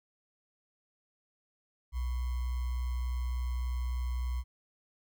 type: tone with sample-and-hold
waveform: sine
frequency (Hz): 61.74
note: B1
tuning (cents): 0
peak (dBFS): -30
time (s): 1.92-4.44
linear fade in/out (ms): 50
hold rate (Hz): 1050
effects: none